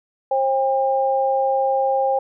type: tone pair together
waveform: sine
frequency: 534.4 / 802 Hz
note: C5 / G5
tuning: +36 / +39 cents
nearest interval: perfect fifth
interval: 703 cents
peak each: -19 dBFS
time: 0.31-2.19 s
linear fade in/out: 5 ms
effects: none